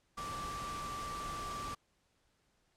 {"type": "tone in noise", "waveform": "sine", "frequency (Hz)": 1169, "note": "D6", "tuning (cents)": -8, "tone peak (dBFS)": -40, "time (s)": [0.17, 1.75], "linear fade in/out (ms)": 10, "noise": "pink", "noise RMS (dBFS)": -45, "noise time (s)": [0.17, 1.75], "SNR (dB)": 2, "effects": ["pink hiss -75 dBFS RMS until 2.76 s", "low-pass 9000 Hz 12 dB/octave"]}